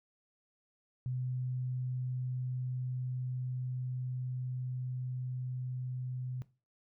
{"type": "tone with level ramp", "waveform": "sine", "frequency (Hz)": 126.8, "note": "B2", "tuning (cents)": 46, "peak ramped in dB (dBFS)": [-33, -36], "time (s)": [1.06, 6.42], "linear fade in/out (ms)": 0, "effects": ["noise-tail reverb RT60 0.3 s tail -17 dB re dry"]}